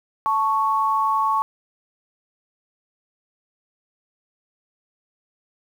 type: tone pair together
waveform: sine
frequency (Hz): 880 / 1108.7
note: A5 / C#6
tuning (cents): 0 / 0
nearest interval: major third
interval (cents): 400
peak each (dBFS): -22 / -19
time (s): 0.26-1.42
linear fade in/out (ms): 0
effects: 8-bit